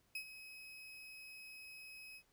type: tone with ADSR envelope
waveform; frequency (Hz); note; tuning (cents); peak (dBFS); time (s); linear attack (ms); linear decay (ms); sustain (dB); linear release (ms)
35% pulse; 2548; D#7; +41; -38; 0.15-2.23; 4; 82; -12; 69
effects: pink hiss -75 dBFS RMS until 2.32 s